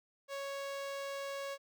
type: tone with notch filter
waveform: sawtooth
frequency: 554.4 Hz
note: C#5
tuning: in tune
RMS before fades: -41 dBFS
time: 0.28-1.58 s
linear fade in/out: 50 ms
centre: 11000 Hz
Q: 1.4
effects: none